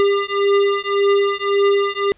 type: beating tone pair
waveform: square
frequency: 399.6 / 401.4 Hz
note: G4 / G4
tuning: +33 / +41 cents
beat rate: 1.8 Hz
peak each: -18 dBFS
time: 0-2.12 s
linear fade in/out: 0 ms
effects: pink hiss -55 dBFS RMS until 2.17 s + resampled to 8000 Hz